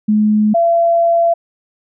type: tone pair in turn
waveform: sine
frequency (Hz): 212.4 / 677.5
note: G#3 / E5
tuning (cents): +39 / +47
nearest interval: octave + minor sixth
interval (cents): 2008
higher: second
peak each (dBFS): -9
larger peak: neither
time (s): 0.08-0.54 / 0.54-1.34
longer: second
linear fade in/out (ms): 10
effects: none